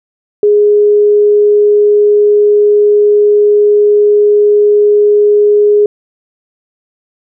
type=tone; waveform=sine; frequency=415.3 Hz; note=G#4; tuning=in tune; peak=-4 dBFS; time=0.43-5.86 s; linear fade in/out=2 ms; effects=none